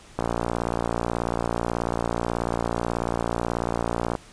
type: click train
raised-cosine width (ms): 1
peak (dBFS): -10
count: 232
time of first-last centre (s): 0.19-4.152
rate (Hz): 58.3
effects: pink hiss -49 dBFS RMS until 4.32 s + resampled to 22050 Hz